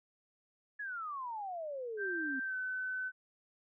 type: exponential sweep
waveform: sine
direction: down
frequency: 1724 to 256.4 Hz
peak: -38 dBFS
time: 0.79-2.4 s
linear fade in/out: 10 ms
type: tone with pitch glide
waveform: sine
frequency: 1568 to 1514.6 Hz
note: G6 to F#6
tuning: 0 to +40 cents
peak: -35 dBFS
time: 1.97-3.12 s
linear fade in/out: 50 ms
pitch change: -60 cents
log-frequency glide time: 2.43-2.56 s
effects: none